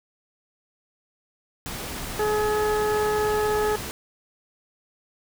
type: noise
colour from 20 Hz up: pink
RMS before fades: -33 dBFS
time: 1.66-3.91 s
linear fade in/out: 0 ms
type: harmonic tone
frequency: 424 Hz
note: G#4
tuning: 36 cents sharp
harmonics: 1 / 2 / 3 / 4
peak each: -22 / -28 / -32 / -34 dBFS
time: 2.19-3.76 s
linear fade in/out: 5 ms
effects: none